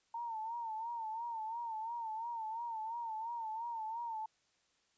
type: tone with vibrato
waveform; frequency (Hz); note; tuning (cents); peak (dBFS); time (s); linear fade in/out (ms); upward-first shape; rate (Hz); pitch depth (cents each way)
sine; 908; A#5; -46; -38; 0.14-4.26; 5; sine; 2.9; 80
effects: white hiss -75 dBFS RMS until 4.97 s + resampled to 16000 Hz